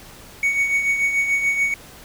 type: tone with tremolo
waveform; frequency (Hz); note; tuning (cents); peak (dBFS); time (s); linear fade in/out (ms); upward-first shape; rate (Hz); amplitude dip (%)
triangle; 2232; C#7; +11; -13; 0.43-1.74; 2; triangle; 6.9; 60
effects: pink hiss -43 dBFS RMS until 2.04 s